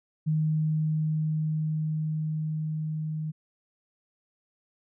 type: tone with level ramp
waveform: sine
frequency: 155.56 Hz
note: D#3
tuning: in tune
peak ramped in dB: -22 to -29 dBFS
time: 0.26-3.32 s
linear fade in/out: 20 ms
effects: none

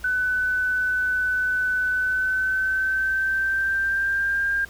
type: tone with pitch glide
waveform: sine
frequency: 1503 to 1601.6 Hz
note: F#6 to G6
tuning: +27 to +37 cents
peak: -20 dBFS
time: 0.04-4.65 s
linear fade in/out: 5 ms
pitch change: +110 cents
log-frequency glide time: 1.92-4.5 s
effects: added 60 Hz sine -43 dBFS peak until 4.69 s + pink hiss -47 dBFS RMS until 4.69 s

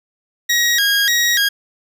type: tone with vibrato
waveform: 20% pulse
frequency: 1760 Hz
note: A6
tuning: in tune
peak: -8 dBFS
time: 0.49-1.49 s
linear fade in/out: 10 ms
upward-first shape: square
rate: 1.7 Hz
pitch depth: 130 cents each way
effects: none

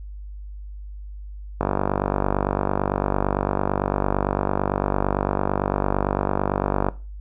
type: click train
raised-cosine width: 1 ms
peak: -6 dBFS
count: 259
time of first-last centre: 1.61-6.886 s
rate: 48.9 Hz
effects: noise-tail reverb RT60 0.3 s tail -17 dB re dry + added 50 Hz sine -33 dBFS peak until 7.2 s

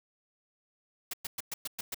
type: noise bursts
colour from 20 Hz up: white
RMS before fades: -36 dBFS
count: 7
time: 1.11-1.945 s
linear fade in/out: 5 ms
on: 25 ms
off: 110 ms
effects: none

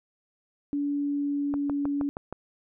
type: tone with pitch glide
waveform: sine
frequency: 286.7 to 284.6 Hz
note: D4 to C#4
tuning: -42 to +46 cents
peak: -25 dBFS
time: 0.73-2.09 s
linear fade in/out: 0 ms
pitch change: -12 cents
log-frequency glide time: 0.9-1.87 s
type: click train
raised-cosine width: 1 ms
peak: -20 dBFS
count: 6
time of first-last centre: 1.54-2.326 s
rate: 6.36 Hz
effects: none

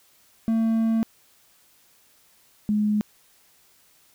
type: tone pair in turn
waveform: triangle / sine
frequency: 224.9 / 210.3 Hz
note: A3 / G#3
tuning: +38 / +22 cents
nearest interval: minor second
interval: 116 cents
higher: first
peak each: -17 / -19 dBFS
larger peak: first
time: 0.48-1.03 / 2.69-3.01 s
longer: first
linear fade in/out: 0 ms
effects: white hiss -59 dBFS RMS until 4.14 s

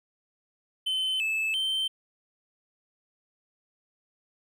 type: tone with pitch steps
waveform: triangle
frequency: 3062 / 2616 / 3111 Hz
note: G7 / E7 / G7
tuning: -41 / -14 / -14 cents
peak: -24 dBFS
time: 0.86-1.88 s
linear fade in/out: 10 ms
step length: 340 ms
effects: none

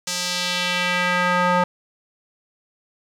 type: tone with band-pass filter sweep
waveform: square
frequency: 179 Hz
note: F3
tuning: 43 cents sharp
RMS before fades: -21 dBFS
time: 0.07-1.64 s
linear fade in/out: 5 ms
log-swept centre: 6300 to 980 Hz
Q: 1.4
effects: none

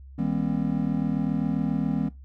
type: tone cluster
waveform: triangle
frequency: 160 / 200.4 / 240.8 / 268.1 Hz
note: D#3 / G3 / B3 / C4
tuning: +49 / +38 / -44 / +42 cents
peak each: -27 dBFS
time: 0.18-2.09 s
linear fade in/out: 10 ms
effects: noise-tail reverb RT60 0.2 s tail -18 dB re dry + added 67 Hz sine -42 dBFS peak until 2.24 s

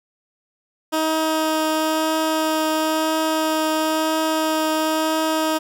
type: tone with vibrato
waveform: 15% pulse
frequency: 315.2 Hz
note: D#4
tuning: 23 cents sharp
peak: -12 dBFS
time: 0.92-5.59 s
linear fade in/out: 20 ms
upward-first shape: triangle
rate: 0.99 Hz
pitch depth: 11 cents each way
effects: 9-bit

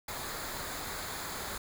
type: noise with comb filter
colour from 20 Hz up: pink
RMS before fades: -39 dBFS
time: 0.08-1.58 s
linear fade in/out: 5 ms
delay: 0.35 ms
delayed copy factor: -0.55
effects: none

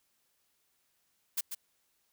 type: noise with echo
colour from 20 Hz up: blue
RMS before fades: -31 dBFS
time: 1.37-1.41 s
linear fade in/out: 10 ms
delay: 140 ms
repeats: 1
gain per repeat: -7 dB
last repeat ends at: 1.55 s
effects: white hiss -75 dBFS RMS until 2.12 s

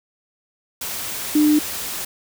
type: tone in noise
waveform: sine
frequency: 301 Hz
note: D4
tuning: 43 cents sharp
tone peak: -12 dBFS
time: 1.35-1.59 s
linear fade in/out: 5 ms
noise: white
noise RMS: -28 dBFS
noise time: 0.81-2.05 s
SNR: +13 dB
effects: none

